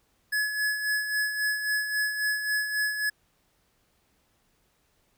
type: tone with tremolo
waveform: square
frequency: 1700 Hz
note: G#6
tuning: 40 cents sharp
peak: -24 dBFS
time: 0.32-3.1 s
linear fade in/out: 10 ms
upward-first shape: sine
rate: 3.7 Hz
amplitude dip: 55%
effects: pink hiss -69 dBFS RMS until 5.17 s